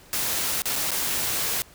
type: noise with dropouts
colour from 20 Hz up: white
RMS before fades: -26 dBFS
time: 0.13-1.62 s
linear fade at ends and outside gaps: 0 ms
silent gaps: 0.62-0.656 / 0.757-0.761 / 0.907-0.916 s
effects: pink hiss -51 dBFS RMS until 1.74 s